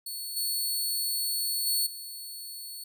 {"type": "tone with level steps", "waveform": "15% pulse", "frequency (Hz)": 4414, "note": "C#8", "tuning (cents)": -8, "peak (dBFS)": [-28, -21, -18, -32], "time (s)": [0.06, 2.84], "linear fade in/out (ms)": 5, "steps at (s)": [0.36, 1.66, 1.86], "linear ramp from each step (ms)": 10, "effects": []}